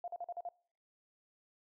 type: tone bursts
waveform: sine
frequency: 698.5 Hz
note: F5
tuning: in tune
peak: -38 dBFS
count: 6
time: 0.04-0.489 s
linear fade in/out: 2 ms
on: 39 ms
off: 43 ms
effects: noise-tail reverb RT60 0.5 s tail -23 dB re dry